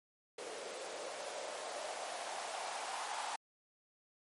blue noise with band-pass filter sweep, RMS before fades -43 dBFS, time 0.38-3.36 s, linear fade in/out 5 ms, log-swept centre 470 to 850 Hz, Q 3.8, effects MP3 48 kbps

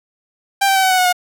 sawtooth tone with pitch steps, 789 / 777.2 / 765.7 / 754.2 / 743 / 731.9 / 721 Hz, G5 / G5 / G5 / F#5 / F#5 / F#5 / F#5, +11 / -15 / -41 / +33 / +7 / -19 / -45 cents, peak -8 dBFS, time 0.61-1.128 s, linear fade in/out 10 ms, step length 74 ms, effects none

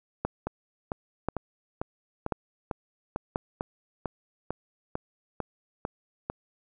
two click trains, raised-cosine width 1 ms, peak -16 / -13 dBFS, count 14 / 4, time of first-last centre 0.47-6.3 / 0.25-3.359 s, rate 2.23 / 0.965 Hz, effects none

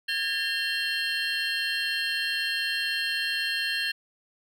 triangle tone cluster, 1640 / 1801 / 2739 / 3152 / 4233 Hz, G#6 / A6 / F7 / G7 / C8, -22 / +40 / -34 / +9 / +19 cents, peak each -31 dBFS, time 0.08-3.92 s, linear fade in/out 10 ms, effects none

